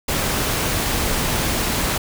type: noise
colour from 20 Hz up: pink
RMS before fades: -21 dBFS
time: 0.08-1.98 s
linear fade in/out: 5 ms
effects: none